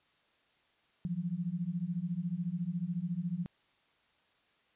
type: beating tone pair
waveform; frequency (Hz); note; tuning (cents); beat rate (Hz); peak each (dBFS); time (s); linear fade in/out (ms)
sine; 166.4 / 180.4; E3 / F#3; +17 / -44; 14; -36 / -35; 1.05-3.46; 0
effects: white hiss -70 dBFS RMS until 4.75 s + resampled to 8000 Hz